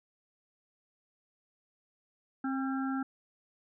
harmonic tone with a mistuned harmonic, 266.4 Hz, C4, 31 cents sharp, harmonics 1 / 3 / 5 / 6, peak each -31 / -41 / -40 / -45 dBFS, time 2.44-3.03 s, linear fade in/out 5 ms, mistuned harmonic 5, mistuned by +34 cents, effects none

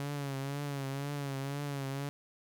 sawtooth tone with vibrato, 140 Hz, C#3, 18 cents sharp, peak -31 dBFS, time 0-2.09 s, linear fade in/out 0 ms, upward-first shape triangle, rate 2 Hz, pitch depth 68 cents each way, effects none

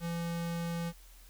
square tone, 169.3 Hz, E3, 46 cents sharp, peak -34 dBFS, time 0-0.93 s, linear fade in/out 50 ms, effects added 42 Hz sine -53 dBFS peak until 1.29 s + white hiss -60 dBFS RMS until 1.29 s

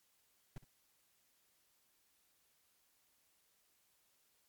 brown noise with echo, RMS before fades -45 dBFS, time 0.56-0.58 s, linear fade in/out 2 ms, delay 63 ms, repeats 1, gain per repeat -15 dB, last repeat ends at 0.643 s, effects white hiss -75 dBFS RMS until 4.48 s + MP3 96 kbps

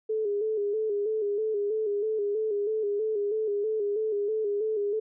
sine tone with vibrato, 421.7 Hz, G#4, 26 cents sharp, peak -25 dBFS, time 0.09-5 s, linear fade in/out 10 ms, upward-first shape square, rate 3.1 Hz, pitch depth 58 cents each way, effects none

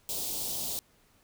white band-stop noise, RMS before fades -34 dBFS, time 0.09-0.79 s, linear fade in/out 0 ms, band 820 to 3300 Hz, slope 24 dB/octave, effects pink hiss -65 dBFS RMS until 1.23 s

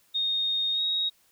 sine tone with pitch glide, 3700 to 3776 Hz, A#7 to A#7, -14 to +22 cents, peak -24 dBFS, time 0.14-1.1 s, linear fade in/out 20 ms, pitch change +36 cents, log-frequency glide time 0.72-0.82 s, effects white hiss -64 dBFS RMS until 1.31 s

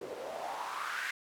white noise with band-pass filter sweep, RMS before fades -39 dBFS, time 0.01-1.11 s, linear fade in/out 5 ms, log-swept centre 400 to 1800 Hz, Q 4.9, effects none

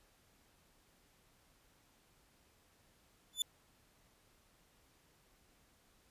sawtooth tone with exponential growth, 3500 Hz, A7, 10 cents flat, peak -25 dBFS, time 3.33-3.42 s, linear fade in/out 2 ms, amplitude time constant 19 ms, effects pink hiss -70 dBFS RMS until 6.1 s + resampled to 32000 Hz

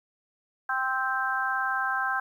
harmonic tone, 261.6 Hz, C4, in tune, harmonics 3 / 4 / 5 / 6, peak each -32 / -32 / -32 / -28 dBFS, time 0.69-2.2 s, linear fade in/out 5 ms, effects 10-bit

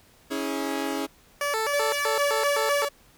sawtooth chord, C# minor, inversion none, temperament equal with one note detuned, 277.2 / 323.2 / 415.3 Hz, C#4 / E4 / G#4, 0 / -34 / 0 cents, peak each -26 / -28 / -29 dBFS, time 0.3-1.07 s, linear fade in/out 20 ms
15% pulse tone with vibrato, 504 Hz, B4, 35 cents sharp, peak -18 dBFS, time 1.41-2.85 s, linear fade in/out 2 ms, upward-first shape square, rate 3.9 Hz, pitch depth 230 cents each way
sawtooth tone with pitch glide, 577 to 570.7 Hz, D5 to D5, -31 to -50 cents, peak -22 dBFS, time 1.73-2.89 s, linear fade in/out 10 ms, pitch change -19 cents, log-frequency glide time 2.05-2.13 s
effects pink hiss -57 dBFS RMS until 3.17 s

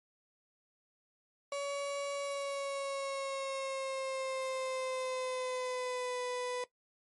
35% pulse tone with pitch glide, 564 to 496.7 Hz, C#5 to B4, +30 to +10 cents, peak -33 dBFS, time 1.52-6.64 s, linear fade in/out 2 ms, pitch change -220 cents, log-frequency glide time 2.17-6.22 s, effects noise-tail reverb RT60 0.1 s tail -17 dB re dry + MP3 48 kbps

